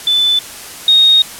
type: tone pair in turn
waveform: sine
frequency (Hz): 3506 / 3725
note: A7 / A#7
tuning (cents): -7 / -2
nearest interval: minor second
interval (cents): 105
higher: second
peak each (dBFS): -9 / -5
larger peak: second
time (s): 0.07-0.39 / 0.88-1.22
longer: second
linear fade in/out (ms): 2
effects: white hiss -30 dBFS RMS until 1.39 s + low-pass 12000 Hz 12 dB/octave